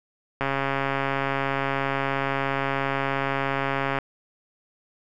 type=click train; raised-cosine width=0.5 ms; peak=-10 dBFS; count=491; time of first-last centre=0.41-3.987 s; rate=137 Hz; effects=none